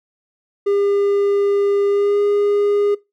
triangle tone with pitch glide, 402.6 to 409.2 Hz, G4 to G#4, +46 to -26 cents, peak -12 dBFS, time 0.66-2.95 s, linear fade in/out 10 ms, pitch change +28 cents, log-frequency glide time 1.88-2.2 s, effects noise-tail reverb RT60 0.2 s tail -20 dB re dry

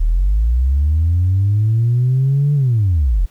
sine linear two-way sweep, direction up then down, 36.76 to 146.83 to 36.76 Hz, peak -10 dBFS, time 0-3.26 s, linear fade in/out 10 ms, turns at 2.54 s, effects tanh soft clip ceiling -8 dBFS + pink hiss -53 dBFS RMS until 3.3 s

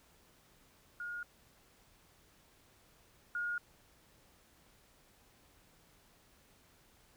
sine tone pair in turn, 1430 / 1430 Hz, F6 / F6, +41 / +41 cents, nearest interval unison, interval 0 cents, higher neither, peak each -39 / -34 dBFS, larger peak second, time 1-1.23 / 3.35-3.58 s, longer neither, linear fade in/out 2 ms, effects pink hiss -66 dBFS RMS until 7.16 s

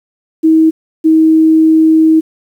sine tone pair in turn, 319.3 / 318.2 Hz, D#4 / D#4, +45 / +39 cents, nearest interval unison, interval 6 cents, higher first, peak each -4 dBFS, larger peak neither, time 0.43-0.71 / 1.04-2.21 s, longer second, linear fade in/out 20 ms, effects 7-bit

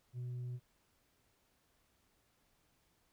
triangle tone with tanh clipping, 123.7 Hz, B2, 3 cents sharp, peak -40 dBFS, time 0.13-0.6 s, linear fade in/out 50 ms, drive 7 dB, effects pink hiss -75 dBFS RMS until 3.12 s

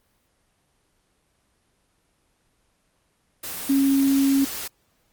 sine tone in noise, 273.9 Hz, C#4, 21 cents flat, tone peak -16 dBFS, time 3.69-4.45 s, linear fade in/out 10 ms, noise white, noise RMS -32 dBFS, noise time 3.43-4.68 s, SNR +13 dB, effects pink hiss -67 dBFS RMS until 5.12 s + Opus 24 kbps

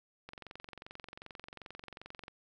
click train, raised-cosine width 0.3 ms, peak -30 dBFS, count 46, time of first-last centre 0.29-2.281 s, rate 22.6 Hz, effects none

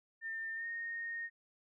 sine tone with pitch glide, 1803 to 1850.5 Hz, A6 to A#6, +42 to -13 cents, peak -38 dBFS, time 0.21-1.3 s, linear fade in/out 50 ms, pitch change +45 cents, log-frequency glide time 0.55-0.66 s, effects none

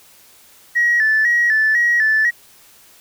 sine tone with vibrato, 1825 Hz, A#6, 37 cents flat, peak -11 dBFS, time 0.75-2.31 s, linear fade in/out 20 ms, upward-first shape square, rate 2 Hz, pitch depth 72 cents each way, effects tanh soft clip ceiling -8 dBFS + white hiss -48 dBFS RMS until 3 s

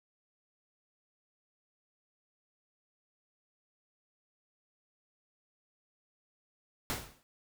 pink noise with exponential decay, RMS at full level -32 dBFS, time 6.9-7.23 s, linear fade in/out 0 ms, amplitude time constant 70 ms, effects none

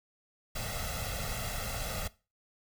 pink noise with comb filter, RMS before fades -36 dBFS, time 0.55-2.08 s, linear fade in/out 10 ms, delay 1.5 ms, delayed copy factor +0.85, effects noise-tail reverb RT60 0.3 s tail -19 dB re dry

